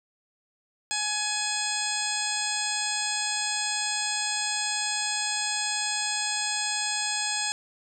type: harmonic tone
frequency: 841 Hz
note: G#5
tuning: 22 cents sharp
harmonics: 1 / 2 / 3 / 4 / 5 / 6 / 8 / 9 / 10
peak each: -35 / -35 / -35 / -35 / -35 / -35 / -35 / -35 / -35 dBFS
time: 0.91-7.52 s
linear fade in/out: 0 ms
effects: none